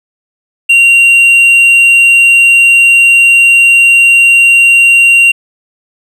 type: tone with hard clipping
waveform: sine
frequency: 2760 Hz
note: F7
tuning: 21 cents flat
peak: -3 dBFS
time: 0.69-5.32 s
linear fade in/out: 10 ms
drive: 3 dB
effects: none